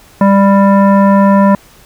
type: tone with frequency modulation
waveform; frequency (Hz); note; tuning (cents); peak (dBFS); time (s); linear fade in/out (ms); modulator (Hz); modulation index
sine; 198.5; G3; +22; -4; 0.21-1.55; 2; 790; 0.9
effects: pink hiss -42 dBFS RMS until 1.85 s